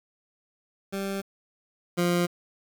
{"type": "tone pair in turn", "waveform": "20% pulse", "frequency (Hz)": [196, 174.95], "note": ["G3", "F3"], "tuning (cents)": [0, 3], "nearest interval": "major second", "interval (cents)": 197, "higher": "first", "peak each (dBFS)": [-24, -17], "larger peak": "second", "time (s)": [[0.92, 1.22], [1.97, 2.27]], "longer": "neither", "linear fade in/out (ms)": 20, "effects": ["8-bit"]}